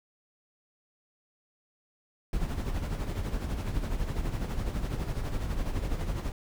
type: noise with tremolo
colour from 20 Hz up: brown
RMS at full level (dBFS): -29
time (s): 2.33-6.32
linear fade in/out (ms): 2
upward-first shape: sine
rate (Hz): 12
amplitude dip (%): 55
effects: none